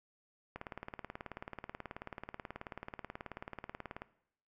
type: click train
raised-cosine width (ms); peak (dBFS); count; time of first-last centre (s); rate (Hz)
0.5; -27; 65; 0.56-4.019; 18.5
effects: noise-tail reverb RT60 0.7 s tail -18 dB re dry